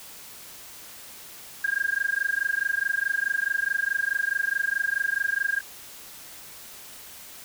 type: tone with amplitude modulation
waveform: sine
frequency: 1614 Hz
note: G#6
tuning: 50 cents flat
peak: -19 dBFS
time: 1.64-5.61 s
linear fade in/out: 5 ms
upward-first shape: sine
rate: 24.7 Hz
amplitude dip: 100%
effects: white hiss -44 dBFS RMS until 7.44 s